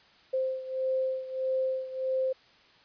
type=beating tone pair; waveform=sine; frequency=522 / 523.6 Hz; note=C5 / C5; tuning=-4 / +1 cents; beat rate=1.6 Hz; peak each=-29 / -33 dBFS; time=0.33-2.33 s; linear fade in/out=10 ms; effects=white hiss -59 dBFS RMS until 2.84 s + resampled to 11025 Hz